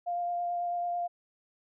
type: tone with vibrato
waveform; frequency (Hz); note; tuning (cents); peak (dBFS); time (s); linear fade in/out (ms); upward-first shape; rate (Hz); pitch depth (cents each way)
sine; 700; F5; +4; -29; 0.06-1.08; 20; sine; 9.1; 11
effects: none